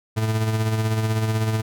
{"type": "tone with tremolo", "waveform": "40% pulse", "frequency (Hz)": 110, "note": "A2", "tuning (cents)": 0, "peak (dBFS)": -17, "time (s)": [0.16, 1.62], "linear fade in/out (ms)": 20, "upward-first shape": "sine", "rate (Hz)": 16, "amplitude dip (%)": 45, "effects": []}